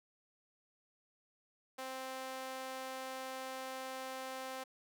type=tone with high-pass filter; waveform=sawtooth; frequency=261.6 Hz; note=C4; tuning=in tune; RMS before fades=-44 dBFS; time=1.78-4.64 s; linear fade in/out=10 ms; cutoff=600 Hz; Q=1.2; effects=none